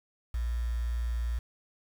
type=tone with quantisation; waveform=sine; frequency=58.8 Hz; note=A#1; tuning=16 cents sharp; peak=-28 dBFS; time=0.34-1.39 s; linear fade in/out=5 ms; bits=8; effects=none